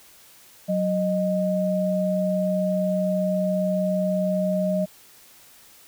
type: tone pair together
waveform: sine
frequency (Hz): 185.49 / 618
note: F#3 / D#5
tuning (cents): +5 / -12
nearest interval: octave + major sixth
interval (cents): 2083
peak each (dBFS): -23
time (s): 0.68-4.86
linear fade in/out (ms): 20
effects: white hiss -51 dBFS RMS until 5.87 s